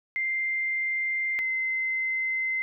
sine tone pair in turn, 2093 / 2065 Hz, C7 / C7, 0 / -23 cents, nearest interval unison, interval 23 cents, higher first, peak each -25 dBFS, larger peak neither, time 0.16-1.39 / 1.39-2.62 s, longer neither, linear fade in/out 0 ms, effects none

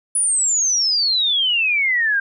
sine exponential sweep, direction down, 10000 to 1568 Hz, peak -15 dBFS, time 0.15-2.2 s, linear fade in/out 5 ms, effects none

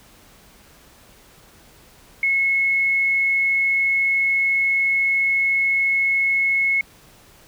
sine tone, 2183 Hz, C#7, 27 cents flat, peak -16 dBFS, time 2.23-6.81 s, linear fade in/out 2 ms, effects pink hiss -50 dBFS RMS until 7.47 s

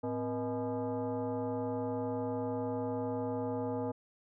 sine tone with frequency modulation, 110 Hz, A2, in tune, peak -32 dBFS, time 0.03-3.92 s, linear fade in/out 10 ms, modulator 369 Hz, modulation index 1.8, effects none

